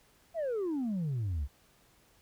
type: exponential sweep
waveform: sine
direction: down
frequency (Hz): 698.5 to 64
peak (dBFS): -28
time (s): 0.34-1.48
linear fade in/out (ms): 50
effects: tanh soft clip ceiling -29 dBFS + pink hiss -65 dBFS RMS until 2.21 s